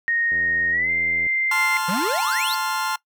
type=tone with pitch glide; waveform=sine; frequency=1861 to 2089 Hz; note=A#6 to C7; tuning=-3 to -3 cents; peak=-19 dBFS; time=0.08-1.77 s; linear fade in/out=0 ms; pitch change=+200 cents; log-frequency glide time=0.71-0.9 s
type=click train; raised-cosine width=2 ms; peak=-27 dBFS; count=81; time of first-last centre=0.32-1.267 s; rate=84.5 Hz
type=chord; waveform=40% pulse; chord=F major; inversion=first; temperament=just; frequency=873.1 / 1047.7 / 1396.9 Hz; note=A5 / C6 / F6; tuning=-14 / +2 / 0 cents; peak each=-26 dBFS; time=1.51-2.96 s; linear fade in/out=5 ms
type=exponential sweep; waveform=square; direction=up; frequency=161.7 to 4699 Hz; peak=-24 dBFS; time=1.88-2.55 s; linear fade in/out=10 ms
effects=noise-tail reverb RT60 0.1 s tail -20 dB re dry